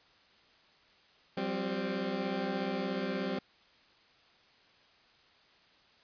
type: chord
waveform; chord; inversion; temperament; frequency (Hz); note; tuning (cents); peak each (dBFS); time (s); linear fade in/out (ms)
20% pulse; F suspended second; none; equal with one note detuned; 179.21 / 196 / 261.6; F3 / G3 / C4; +45 / 0 / 0; -35 / -30 / -32; 1.37-3.39; 5
effects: white hiss -63 dBFS RMS until 6.03 s + resampled to 11025 Hz